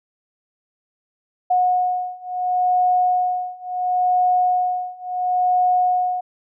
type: beating tone pair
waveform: sine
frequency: 727 / 727.72 Hz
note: F#5 / F#5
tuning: -31 / -29 cents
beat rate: 0.72 Hz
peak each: -20 / -19 dBFS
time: 1.5-6.21 s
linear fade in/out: 10 ms
effects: none